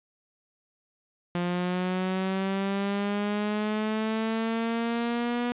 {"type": "linear sweep", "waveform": "sawtooth", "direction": "up", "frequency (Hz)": [174.61, 243.1], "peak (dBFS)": -22, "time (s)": [1.35, 5.52], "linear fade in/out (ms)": 0, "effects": ["resampled to 8000 Hz", "9-bit"]}